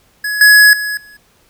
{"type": "tone with level steps", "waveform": "square", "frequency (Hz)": 1684, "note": "G#6", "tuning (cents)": 24, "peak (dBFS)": [-17, -4, -18, -38], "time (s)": [0.24, 1.17], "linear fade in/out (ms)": 5, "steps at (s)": [0.41, 0.73, 0.97], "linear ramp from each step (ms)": 2, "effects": ["pink hiss -53 dBFS RMS until 1.49 s"]}